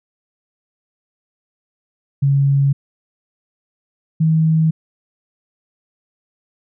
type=tone pair in turn; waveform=sine; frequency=139.1 / 159.58 Hz; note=C#3 / D#3; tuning=+6 / +44 cents; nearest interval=major second; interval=238 cents; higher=second; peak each=-11 dBFS; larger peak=neither; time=2.22-2.73 / 4.2-4.71 s; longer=neither; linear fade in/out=10 ms; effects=none